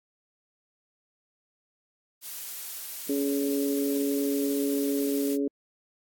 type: noise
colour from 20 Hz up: blue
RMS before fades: -37 dBFS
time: 2.21-5.38 s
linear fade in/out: 50 ms
type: harmonic tone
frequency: 140.2 Hz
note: C#3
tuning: 20 cents sharp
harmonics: 2 / 3 / 4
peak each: -26 / -29 / -39 dBFS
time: 3.09-5.48 s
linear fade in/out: 5 ms
effects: AAC 64 kbps